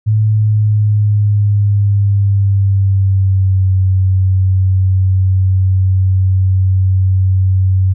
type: tone with pitch glide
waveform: sine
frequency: 107.7 to 94.3 Hz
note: A2 to F#2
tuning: -37 to +33 cents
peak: -8 dBFS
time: 0.06-7.94 s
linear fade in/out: 20 ms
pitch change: -230 cents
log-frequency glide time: 0.26-3.72 s
effects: none